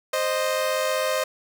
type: tone pair together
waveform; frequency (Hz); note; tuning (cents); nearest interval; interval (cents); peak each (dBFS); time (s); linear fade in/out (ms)
sawtooth; 523.3 / 618.7; C5 / D#5; 0 / -10; minor third; 290; -21; 0.13-1.24; 5
effects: none